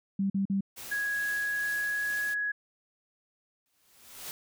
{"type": "tone bursts", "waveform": "sine", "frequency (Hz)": 196, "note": "G3", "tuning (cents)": 0, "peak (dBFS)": -25, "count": 3, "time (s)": [0.19, 0.608], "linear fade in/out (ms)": 5, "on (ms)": 110, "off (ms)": 44}
{"type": "noise with tremolo", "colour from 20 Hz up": "white", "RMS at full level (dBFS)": -42, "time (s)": [0.76, 2.35], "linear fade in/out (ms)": 20, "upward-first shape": "triangle", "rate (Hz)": 2.3, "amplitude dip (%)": 35}
{"type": "tone with pitch glide", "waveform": "sine", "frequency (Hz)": [1661.2, 1673.7], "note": ["G#6", "G#6"], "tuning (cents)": [0, 13], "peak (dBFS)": -28, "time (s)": [0.91, 2.52], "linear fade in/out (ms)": 10, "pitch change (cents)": 13, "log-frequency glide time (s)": [1.1, 2.24]}
{"type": "noise with exponential growth", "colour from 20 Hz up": "white", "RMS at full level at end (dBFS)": -38, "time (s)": [3.66, 4.31], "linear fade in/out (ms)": 0, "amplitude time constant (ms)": 140}
{"effects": []}